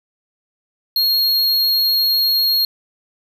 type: tone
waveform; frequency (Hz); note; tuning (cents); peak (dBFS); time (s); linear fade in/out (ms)
square; 4273; C8; +36; -14; 0.96-2.65; 2
effects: none